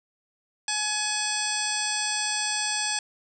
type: harmonic tone with a mistuned harmonic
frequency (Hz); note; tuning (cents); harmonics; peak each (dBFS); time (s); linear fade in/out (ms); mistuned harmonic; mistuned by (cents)
845; G#5; +30; 1 / 2 / 3 / 4 / 5 / 6 / 7 / 9 / 10; -34 / -34 / -34 / -34 / -34 / -34 / -34 / -34 / -34; 0.68-2.99; 2; 5; +95
effects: none